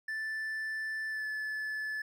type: tone with pitch glide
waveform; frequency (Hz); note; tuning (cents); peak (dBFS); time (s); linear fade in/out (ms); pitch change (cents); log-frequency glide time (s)
triangle; 1760 to 1731.8; A6 to A6; 0 to -28; -32; 0.08-2.02; 5; -28; 1.09-1.26
effects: none